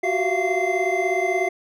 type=tone cluster; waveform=triangle; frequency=365.5 / 382 / 672 / 703 / 2077 Hz; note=F#4 / G4 / E5 / F5 / C7; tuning=-21 / -45 / +33 / +11 / -13 cents; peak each=-24 dBFS; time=0.03-1.49 s; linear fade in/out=10 ms; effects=none